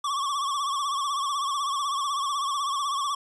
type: tone with vibrato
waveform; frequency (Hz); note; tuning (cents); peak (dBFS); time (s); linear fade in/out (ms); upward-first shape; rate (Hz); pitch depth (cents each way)
square; 1123; C#6; +22; -26; 0.04-3.15; 5; triangle; 16; 98
effects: resampled to 22050 Hz